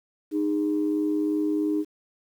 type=tone pair together; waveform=sine; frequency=307.5 / 410.5 Hz; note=D#4 / G#4; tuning=-20 / -20 cents; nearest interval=perfect fourth; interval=500 cents; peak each=-22 / -29 dBFS; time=0.31-1.85 s; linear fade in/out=50 ms; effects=tanh soft clip ceiling -15 dBFS + 9-bit